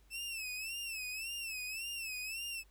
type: tone with vibrato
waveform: sawtooth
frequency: 2637 Hz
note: E7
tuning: in tune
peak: -36 dBFS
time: 0.1-2.64 s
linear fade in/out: 50 ms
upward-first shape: sine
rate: 1.8 Hz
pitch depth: 110 cents each way
effects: added 50 Hz sine -62 dBFS peak until 2.7 s + pink hiss -71 dBFS RMS until 2.7 s